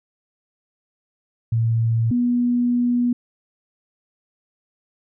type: tone pair in turn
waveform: sine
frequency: 114.3 / 243 Hz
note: A#2 / B3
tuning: -34 / -28 cents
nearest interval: octave + minor second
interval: 1306 cents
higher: second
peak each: -16 dBFS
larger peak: neither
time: 1.52-2.11 / 2.11-3.13 s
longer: second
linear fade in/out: 5 ms
effects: none